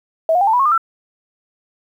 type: tone with pitch steps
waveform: sine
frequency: 648 / 719 / 797.8 / 885.2 / 982.2 / 1089.8 / 1209.2 / 1341.7 Hz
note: E5 / F#5 / G5 / A5 / B5 / C#6 / D#6 / E6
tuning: -30 / -50 / +30 / +10 / -10 / -30 / -50 / +30 cents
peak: -11 dBFS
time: 0.29-0.778 s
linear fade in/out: 2 ms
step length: 61 ms
effects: 8-bit